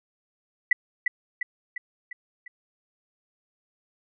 sine tone with echo, 1975.5 Hz, B6, in tune, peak -14 dBFS, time 0.71-0.73 s, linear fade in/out 5 ms, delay 350 ms, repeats 5, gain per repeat -5 dB, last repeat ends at 2.48 s, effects none

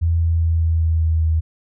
sine tone with pitch steps, 83.4 / 82.82 / 82.25 / 81.68 / 81.12 / 80.56 / 80 Hz, E2 / E2 / E2 / E2 / E2 / E2 / D#2, +21 / +9 / -3 / -15 / -27 / -39 / +49 cents, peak -14 dBFS, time 0.01-1.41 s, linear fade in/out 20 ms, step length 200 ms, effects none

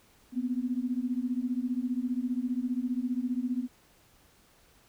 sine beating tone pair, 242 / 257 Hz, B3 / C4, -35 / -31 cents, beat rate 15 Hz, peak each -31 dBFS, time 0.32-3.68 s, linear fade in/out 50 ms, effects pink hiss -62 dBFS RMS until 4.88 s

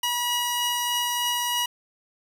sawtooth tone pair together, 967.4 / 2899 Hz, B5 / F#7, -36 / -36 cents, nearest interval octave + perfect fifth, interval 1900 cents, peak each -23 dBFS, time 0.03-1.66 s, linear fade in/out 5 ms, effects none

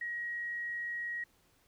sine tone, 1897 Hz, A#6, 30 cents sharp, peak -35 dBFS, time 0.01-1.24 s, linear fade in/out 5 ms, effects pink hiss -69 dBFS RMS until 1.67 s

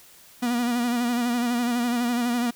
45% pulse tone with vibrato, 240.7 Hz, B3, 44 cents flat, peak -22 dBFS, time 0.42-2.51 s, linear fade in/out 10 ms, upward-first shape sine, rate 12 Hz, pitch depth 48 cents each way, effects white hiss -51 dBFS RMS until 2.55 s

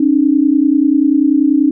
sine tone pair together, 273.6 / 303.9 Hz, C#4 / D#4, -23 / -41 cents, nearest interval major second, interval 182 cents, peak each -11 dBFS, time 0-1.71 s, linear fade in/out 5 ms, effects none

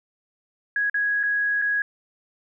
sine tone with dropouts, 1661.2 Hz, G#6, in tune, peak -20 dBFS, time 0.76-1.82 s, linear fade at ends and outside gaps 2 ms, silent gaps 0.898-0.943 / 1.231-1.235 / 1.617-1.621 s, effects none

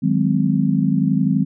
sine chord, Ab dominant seventh, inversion second, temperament just, 155.74 / 186.89 / 207.7 / 259.6 Hz, Eb3 / Gb3 / Ab3 / C4, +2 / +18 / 0 / -13 cents, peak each -20 dBFS, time 0.02-1.45 s, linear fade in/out 20 ms, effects none

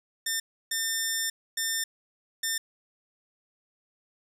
10% pulse tone bursts at uneven times, 1800 Hz, A6, 39 cents sharp, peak -18 dBFS, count 4, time 0.26-0.4 / 0.71-1.3 / 1.57-1.84 / 2.43-2.58 s, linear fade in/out 5 ms, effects none

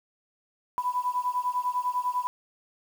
sine beating tone pair, 987.8 / 997.8 Hz, B5 / B5, 0 / +17 cents, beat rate 10 Hz, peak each -28 / -29 dBFS, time 0.78-2.27 s, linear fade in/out 0 ms, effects 8-bit

